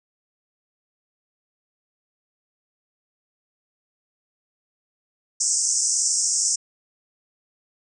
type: band-pass noise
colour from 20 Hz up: white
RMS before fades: -22 dBFS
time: 5.4-6.56 s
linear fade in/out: 10 ms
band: 5300 to 8500 Hz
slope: 96 dB/octave
effects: none